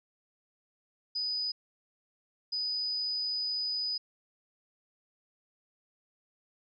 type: tone bursts at uneven times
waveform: sine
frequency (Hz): 4978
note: D#8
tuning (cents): 0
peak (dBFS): -30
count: 2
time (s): 1.15-1.52 / 2.52-3.98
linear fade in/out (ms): 10
effects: none